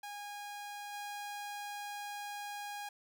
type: tone with level steps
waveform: sawtooth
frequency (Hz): 820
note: G#5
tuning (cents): -22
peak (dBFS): -39 / -37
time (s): 0.03-2.89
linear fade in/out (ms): 5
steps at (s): 0.92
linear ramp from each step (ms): 20
effects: none